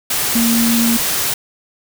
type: tone in noise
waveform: sine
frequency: 232 Hz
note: A#3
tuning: 8 cents flat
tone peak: -13 dBFS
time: 0.35-0.97 s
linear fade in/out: 5 ms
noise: white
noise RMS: -18 dBFS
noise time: 0.1-1.34 s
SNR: +2 dB
effects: none